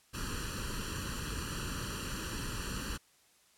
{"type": "noise with comb filter", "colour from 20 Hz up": "pink", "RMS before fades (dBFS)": -38, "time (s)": [0.13, 2.98], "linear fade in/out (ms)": 20, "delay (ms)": 0.69, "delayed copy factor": 0.95, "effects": ["white hiss -66 dBFS RMS until 3.57 s", "low-pass 11000 Hz 12 dB/octave"]}